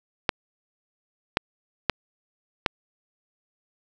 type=clicks; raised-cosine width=0.3 ms; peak=-3 dBFS; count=4; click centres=0.292 / 1.371 / 1.897 / 2.662 s; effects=none